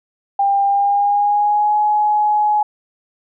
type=tone with pitch glide; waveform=sine; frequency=797 to 841.5 Hz; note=G5 to G#5; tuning=+28 to +23 cents; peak=-12 dBFS; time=0.39-2.63 s; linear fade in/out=5 ms; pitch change=+95 cents; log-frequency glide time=0.64-1.76 s; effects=none